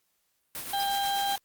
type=noise with tremolo; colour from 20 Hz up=white; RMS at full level=-35 dBFS; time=0.55-1.38 s; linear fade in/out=0 ms; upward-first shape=triangle; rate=8.2 Hz; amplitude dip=50%
type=harmonic tone; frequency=796 Hz; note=G5; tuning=26 cents sharp; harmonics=1 / 2 / 4 / 5; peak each=-27 / -39 / -35 / -38 dBFS; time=0.73-1.36 s; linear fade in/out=5 ms
type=tone with exponential decay; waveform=sine; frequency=4978 Hz; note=D#8; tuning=in tune; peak=-29 dBFS; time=0.8-0.87 s; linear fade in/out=2 ms; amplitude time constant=15 ms
effects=white hiss -74 dBFS RMS until 1.44 s + Opus 48 kbps